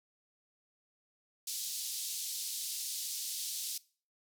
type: band-pass noise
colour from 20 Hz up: pink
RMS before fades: -39 dBFS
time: 1.47-3.78 s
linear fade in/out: 5 ms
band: 4000 to 15000 Hz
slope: 24 dB/octave
effects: noise-tail reverb RT60 0.4 s tail -21 dB re dry